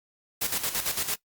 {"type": "noise with tremolo", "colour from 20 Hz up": "white", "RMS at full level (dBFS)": -27, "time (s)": [0.41, 1.16], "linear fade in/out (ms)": 10, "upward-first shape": "square", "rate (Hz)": 8.9, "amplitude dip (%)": 65, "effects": ["noise-tail reverb RT60 0.1 s tail -19 dB re dry", "Opus 48 kbps"]}